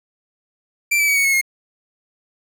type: tone with pitch steps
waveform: 45% pulse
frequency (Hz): 2349 / 2307 / 2266 / 2226 / 2187 / 2148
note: D7 / D7 / C#7 / C#7 / C#7 / C7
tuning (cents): 0 / -31 / +37 / +7 / -24 / +45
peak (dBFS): -14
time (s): 0.91-1.414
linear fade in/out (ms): 10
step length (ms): 84
effects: none